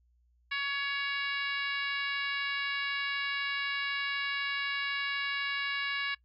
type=harmonic tone; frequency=561 Hz; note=C#5; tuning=21 cents sharp; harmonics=2 / 3 / 4 / 5 / 6 / 7 / 8 / 9; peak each=-40 / -34 / -36 / -38 / -48 / -42 / -49 / -50 dBFS; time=0.51-6.15 s; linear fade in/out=10 ms; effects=noise-tail reverb RT60 0.1 s tail -22 dB re dry + added 60 Hz sine -65 dBFS peak until 6.24 s